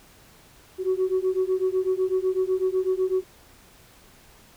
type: beating tone pair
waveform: sine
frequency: 370 / 378 Hz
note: F#4 / F#4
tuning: 0 / +37 cents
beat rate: 8 Hz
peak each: -23 dBFS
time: 0.78-3.24 s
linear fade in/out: 50 ms
effects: tanh soft clip ceiling -16 dBFS + pink hiss -53 dBFS RMS until 4.56 s